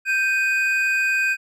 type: tone pair together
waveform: triangle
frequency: 1568 / 2489 Hz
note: G6 / D#7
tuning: 0 / 0 cents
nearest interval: minor sixth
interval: 800 cents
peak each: -19 dBFS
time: 0.05-1.37 s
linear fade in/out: 50 ms
effects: none